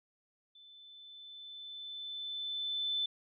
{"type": "tone with level ramp", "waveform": "sine", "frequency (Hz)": 3520, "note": "A7", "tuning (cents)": 0, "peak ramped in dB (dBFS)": [-55, -30], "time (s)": [0.55, 3.06], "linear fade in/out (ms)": 5, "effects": []}